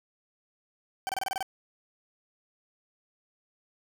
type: tone bursts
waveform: 40% pulse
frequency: 771 Hz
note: G5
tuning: 29 cents flat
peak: -28 dBFS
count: 8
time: 1.07-1.427 s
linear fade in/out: 0 ms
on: 21 ms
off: 27 ms
effects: 9-bit

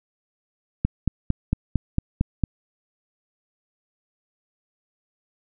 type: click train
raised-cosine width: 5 ms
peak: -7 dBFS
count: 8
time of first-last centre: 0.85-2.437 s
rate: 4.41 Hz
effects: none

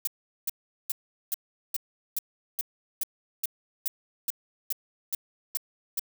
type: noise bursts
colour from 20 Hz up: violet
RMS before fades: -28 dBFS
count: 15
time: 0.05-5.995 s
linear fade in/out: 2 ms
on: 23 ms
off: 400 ms
effects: none

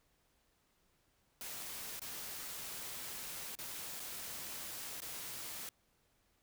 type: noise with dropouts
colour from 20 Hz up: white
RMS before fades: -45 dBFS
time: 1.41-5.69 s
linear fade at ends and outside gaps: 1 ms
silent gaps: 1.995-2.017 / 3.553-3.588 / 3.997-4.001 / 5.004-5.019 s
effects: pink hiss -75 dBFS RMS until 6.42 s

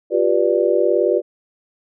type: chord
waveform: sine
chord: G dominant seventh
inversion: third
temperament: just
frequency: 352.8 / 392 / 490 / 588 Hz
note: F4 / G4 / B4 / D5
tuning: +18 / 0 / -14 / +2 cents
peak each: -19 dBFS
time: 0.1-1.22 s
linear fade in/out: 50 ms
effects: none

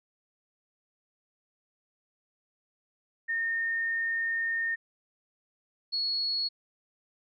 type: tone pair in turn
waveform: sine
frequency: 1830 / 4352 Hz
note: A#6 / C#8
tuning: -32 / -33 cents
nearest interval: octave + minor third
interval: 1499 cents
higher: second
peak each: -27 dBFS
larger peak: neither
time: 3.28-4.76 / 5.92-6.49 s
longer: first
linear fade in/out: 20 ms
effects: none

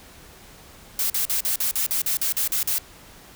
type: noise bursts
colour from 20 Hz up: blue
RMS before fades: -23 dBFS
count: 12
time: 0.99-2.783 s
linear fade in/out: 2 ms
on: 110 ms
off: 43 ms
effects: pink hiss -47 dBFS RMS until 3.35 s

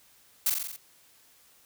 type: noise with echo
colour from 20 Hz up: blue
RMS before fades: -24 dBFS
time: 0.46-0.5 s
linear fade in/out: 5 ms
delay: 44 ms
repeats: 6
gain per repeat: -3 dB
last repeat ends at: 0.764 s
effects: white hiss -60 dBFS RMS until 1.65 s

